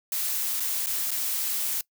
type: noise with dropouts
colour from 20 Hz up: blue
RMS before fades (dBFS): -28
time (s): 0.12-1.81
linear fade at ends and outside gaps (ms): 2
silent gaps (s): 0.599-0.603 / 0.861-0.868 / 1.108-1.114
effects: noise-tail reverb RT60 0.1 s tail -22 dB re dry